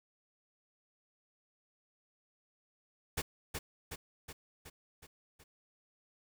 pink noise with echo, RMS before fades -35 dBFS, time 3.17-3.22 s, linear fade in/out 10 ms, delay 370 ms, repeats 6, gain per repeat -4 dB, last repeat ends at 5.44 s, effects none

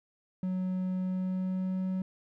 triangle tone with pitch glide, 185 to 187.04 Hz, F#3 to F#3, 0 to +19 cents, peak -27 dBFS, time 0.43-2.02 s, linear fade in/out 2 ms, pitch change +19 cents, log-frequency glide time 0.99-1.87 s, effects none

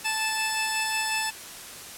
15% pulse tone pair together, 876.5 / 2624 Hz, A5 / E7, -7 / -9 cents, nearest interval octave + perfect fifth, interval 1898 cents, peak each -21 / -22 dBFS, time 0.04-1.31 s, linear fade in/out 20 ms, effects white hiss -41 dBFS RMS until 1.97 s + low-pass 12000 Hz 12 dB/octave

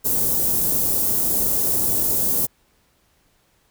white band-stop noise, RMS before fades -20 dBFS, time 0.04-2.47 s, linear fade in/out 20 ms, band 470 to 11000 Hz, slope 12 dB/octave, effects pink hiss -62 dBFS RMS until 3.7 s

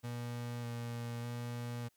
35% pulse tone with vibrato, 119.2 Hz, A#2, 39 cents sharp, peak -37 dBFS, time 0.03-1.89 s, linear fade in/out 20 ms, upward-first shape square, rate 0.83 Hz, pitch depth 12 cents each way, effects white hiss -75 dBFS RMS until 1.96 s

